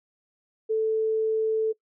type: tone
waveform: sine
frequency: 440 Hz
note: A4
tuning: in tune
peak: -21 dBFS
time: 0.69-1.73 s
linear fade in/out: 20 ms
effects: noise-tail reverb RT60 0.1 s tail -22 dB re dry